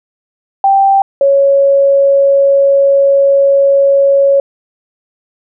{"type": "tone pair in turn", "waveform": "sine", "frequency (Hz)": [784, 554.4], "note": ["G5", "C#5"], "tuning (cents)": [0, 0], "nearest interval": "tritone", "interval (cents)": 600, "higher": "first", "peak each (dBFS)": -5, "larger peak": "neither", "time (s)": [[0.64, 1.02], [1.21, 4.4]], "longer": "second", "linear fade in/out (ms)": 2, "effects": []}